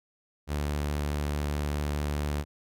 sawtooth tone with vibrato, 73.42 Hz, D2, in tune, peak -24 dBFS, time 0.47-2.45 s, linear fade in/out 50 ms, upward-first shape triangle, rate 4.7 Hz, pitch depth 9 cents each way, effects none

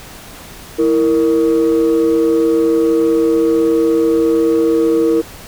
sine tone pair together, 328.4 / 464.4 Hz, E4 / A#4, -6 / -7 cents, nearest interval tritone, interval 599 cents, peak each -11 dBFS, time 0.78-5.22 s, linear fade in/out 20 ms, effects tanh soft clip ceiling -6 dBFS + pink hiss -35 dBFS RMS until 5.47 s

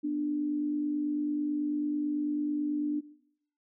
sine tone pair together, 246.9 / 296 Hz, B3 / D4, 0 / +14 cents, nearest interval minor third, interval 314 cents, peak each -38 / -28 dBFS, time 0.03-3.01 s, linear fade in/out 20 ms, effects noise-tail reverb RT60 0.7 s tail -18 dB re dry

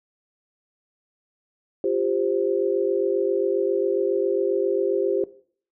sine chord, F suspended second, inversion none, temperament equal with one note detuned, 349.2 / 396.6 / 523.3 Hz, F4 / G4 / C5, 0 / +20 / 0 cents, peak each -25 / -23 / -26 dBFS, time 1.84-5.24 s, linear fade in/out 2 ms, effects noise-tail reverb RT60 0.5 s tail -17 dB re dry

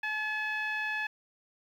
10% pulse tone with low-pass filter, 857 Hz, A5, 46 cents flat, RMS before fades -33 dBFS, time 0.03-1.07 s, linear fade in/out 5 ms, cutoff 2100 Hz, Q 9.7, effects 10-bit

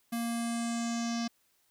square tone with low-pass filter sweep, 233.1 Hz, A#3, in tune, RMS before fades -33 dBFS, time 0.12-1.28 s, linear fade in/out 10 ms, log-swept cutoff 12000 to 5300 Hz, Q 3.9, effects white hiss -71 dBFS RMS until 1.7 s

